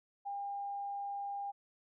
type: tone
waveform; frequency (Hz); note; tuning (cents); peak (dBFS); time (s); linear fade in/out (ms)
sine; 803; G5; +41; -37; 0.25-1.52; 20
effects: none